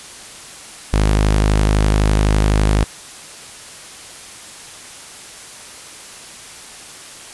sawtooth tone, 51.91 Hz, G#1, in tune, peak -8 dBFS, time 0.93-2.84 s, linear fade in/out 0 ms, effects white hiss -36 dBFS RMS until 7.33 s + resampled to 24000 Hz

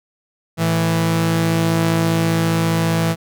sawtooth tone pair together, 110 / 164.81 Hz, A2 / E3, 0 / 0 cents, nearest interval perfect fifth, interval 700 cents, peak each -18 / -12 dBFS, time 0.57-3.16 s, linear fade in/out 50 ms, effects none

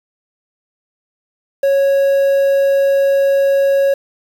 triangle tone with quantisation, 552 Hz, C#5, 7 cents flat, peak -8 dBFS, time 1.63-3.94 s, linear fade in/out 5 ms, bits 6, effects none

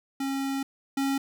square tone pair in turn, 272.3 / 273.5 Hz, C#4 / C#4, -31 / -23 cents, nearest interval unison, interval 8 cents, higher second, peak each -28 / -25 dBFS, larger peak second, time 0.2-0.63 / 0.97-1.18 s, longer first, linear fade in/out 5 ms, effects none

